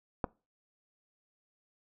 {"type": "clicks", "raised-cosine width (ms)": 1, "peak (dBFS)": [-16, -27], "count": 2, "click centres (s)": [0.242, 0.246], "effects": ["noise-tail reverb RT60 0.3 s tail -23 dB re dry"]}